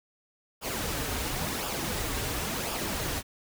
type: noise with flanger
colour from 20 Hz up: pink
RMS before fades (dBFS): -32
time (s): 0.61-3.23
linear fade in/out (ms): 50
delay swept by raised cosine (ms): 0.49 to 5.99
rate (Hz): 0.95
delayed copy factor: -0.55
effects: none

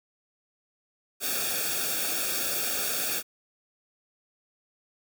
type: noise with comb filter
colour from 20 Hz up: white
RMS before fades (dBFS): -29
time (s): 1.2-3.23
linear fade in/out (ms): 50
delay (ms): 0.99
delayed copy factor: -0.9
effects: none

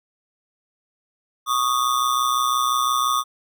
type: ring-modulated tone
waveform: square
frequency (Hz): 1174.7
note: D6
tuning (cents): 0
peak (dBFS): -16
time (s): 1.46-3.24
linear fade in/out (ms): 50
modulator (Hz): 62.9
effects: none

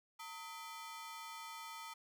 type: ring-modulated tone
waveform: sawtooth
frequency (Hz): 1092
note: C#6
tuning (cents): -26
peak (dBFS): -40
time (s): 0.19-1.94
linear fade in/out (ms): 10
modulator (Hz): 181
effects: none

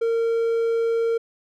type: tone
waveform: triangle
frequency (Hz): 459.2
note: A#4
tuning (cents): -26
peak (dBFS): -17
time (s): 0.01-1.18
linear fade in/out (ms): 10
effects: none

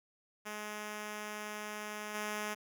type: tone with level steps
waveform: 5% pulse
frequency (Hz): 210.9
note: G#3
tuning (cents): +27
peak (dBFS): -29 / -25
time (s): 0.45-2.55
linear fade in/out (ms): 20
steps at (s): 2.14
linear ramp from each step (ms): 10
effects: none

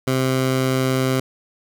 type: tone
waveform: 15% pulse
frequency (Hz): 130.81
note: C3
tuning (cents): 0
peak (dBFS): -11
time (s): 0.07-1.2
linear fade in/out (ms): 5
effects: none

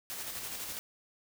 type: noise with tremolo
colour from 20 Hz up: white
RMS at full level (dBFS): -39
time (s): 0.1-0.79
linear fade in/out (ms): 0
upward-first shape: square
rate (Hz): 12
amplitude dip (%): 30
effects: none

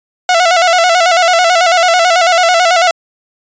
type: tone with vibrato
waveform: sawtooth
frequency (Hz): 698.5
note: F5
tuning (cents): 0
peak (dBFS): -3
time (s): 0.29-2.91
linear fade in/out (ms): 2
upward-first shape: square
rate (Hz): 9.1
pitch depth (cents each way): 75
effects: resampled to 16000 Hz

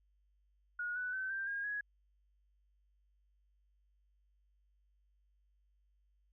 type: tone with pitch steps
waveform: sine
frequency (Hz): 1446 / 1488.4 / 1532 / 1576.9 / 1623.1 / 1670.6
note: F#6 / F#6 / G6 / G6 / G#6 / G#6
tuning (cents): -40 / +10 / -40 / +10 / -40 / +10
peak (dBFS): -36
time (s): 0.79-1.81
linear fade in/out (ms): 5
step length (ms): 170
effects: added 50 Hz sine -70 dBFS peak until 6.32 s

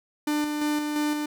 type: tone with tremolo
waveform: 45% pulse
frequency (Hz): 298.4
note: D4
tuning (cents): +28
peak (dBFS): -23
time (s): 0.27-1.26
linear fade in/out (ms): 5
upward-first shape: square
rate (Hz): 2.9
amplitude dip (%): 35
effects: none

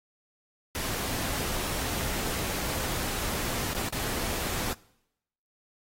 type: noise with dropouts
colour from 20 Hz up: pink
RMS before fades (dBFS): -32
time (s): 0.75-4.73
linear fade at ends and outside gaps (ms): 0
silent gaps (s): 3.733-3.748 / 3.888-3.925
effects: noise-tail reverb RT60 0.8 s tail -22 dB re dry + AAC 48 kbps

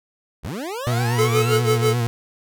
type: linear sweep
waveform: 25% pulse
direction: up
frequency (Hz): 45.45 to 1480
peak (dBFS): -23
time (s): 0.43-1.58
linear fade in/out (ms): 20
type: tone with vibrato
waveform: 40% pulse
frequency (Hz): 119.1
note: A#2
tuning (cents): +38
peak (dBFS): -18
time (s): 0.87-2.07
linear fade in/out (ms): 0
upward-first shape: sine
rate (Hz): 8.4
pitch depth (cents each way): 48
type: tone with tremolo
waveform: square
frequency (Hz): 434.4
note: A4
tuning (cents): -22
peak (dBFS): -16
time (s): 1.18-1.94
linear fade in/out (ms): 10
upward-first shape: sine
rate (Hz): 6.1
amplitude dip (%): 90
effects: none

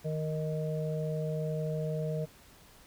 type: harmonic tone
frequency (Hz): 155.56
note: D#3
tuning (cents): 0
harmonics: 1 / 3 / 4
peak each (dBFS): -32 / -37 / -38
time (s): 0.04-2.26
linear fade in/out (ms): 20
effects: pink hiss -57 dBFS RMS until 2.86 s

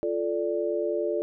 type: tone cluster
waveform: sine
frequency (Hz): 347.2 / 437.1 / 585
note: F4 / A4 / D5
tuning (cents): -10 / -11 / -7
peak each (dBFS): -29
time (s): 0.03-1.22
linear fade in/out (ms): 0
effects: none

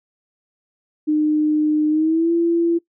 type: tone with pitch glide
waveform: sine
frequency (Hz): 304.4 to 337.8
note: D#4 to E4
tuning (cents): -38 to +42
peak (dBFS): -14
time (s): 1.07-2.79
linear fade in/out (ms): 20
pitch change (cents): +180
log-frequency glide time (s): 1.89-2.32
effects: noise-tail reverb RT60 0.1 s tail -20 dB re dry

